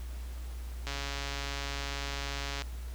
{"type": "click train", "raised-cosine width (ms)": 0.2, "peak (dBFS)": -19, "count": 246, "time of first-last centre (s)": [0.87, 2.62], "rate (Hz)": 140, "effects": ["added 60 Hz sine -37 dBFS peak until 2.94 s", "pink hiss -53 dBFS RMS until 2.94 s"]}